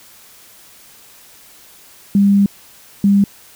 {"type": "tone bursts at uneven times", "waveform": "sine", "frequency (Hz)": 200, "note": "G3", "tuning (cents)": 35, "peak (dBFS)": -8, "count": 2, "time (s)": [[2.15, 2.46], [3.04, 3.24]], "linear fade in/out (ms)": 2, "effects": ["white hiss -44 dBFS RMS until 3.55 s"]}